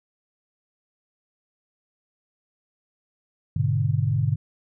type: chord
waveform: sine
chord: G# diminished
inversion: none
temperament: equal with one note detuned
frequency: 102.69 / 123.47 / 146.83 Hz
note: G#2 / B2 / D3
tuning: -19 / 0 / 0 cents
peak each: -24 dBFS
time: 3.56-4.36 s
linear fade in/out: 5 ms
effects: none